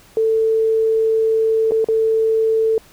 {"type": "tone with dropouts", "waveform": "sine", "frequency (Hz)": 444.4, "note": "A4", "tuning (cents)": 17, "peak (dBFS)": -13, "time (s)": [0.17, 2.78], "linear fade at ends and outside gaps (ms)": 1, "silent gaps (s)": [[1.71, 1.719], [1.844, 1.886]], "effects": ["pink hiss -48 dBFS RMS until 2.92 s"]}